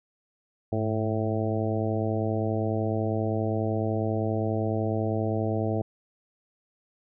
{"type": "harmonic tone with a mistuned harmonic", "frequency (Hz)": 110, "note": "A2", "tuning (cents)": 0, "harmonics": [1, 2, 3, 4, 5, 6, 7], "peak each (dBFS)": [-28, -32, -32, -33, -35, -33, -38], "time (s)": [0.72, 5.82], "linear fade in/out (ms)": 5, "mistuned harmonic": 1, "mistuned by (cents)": -72, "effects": []}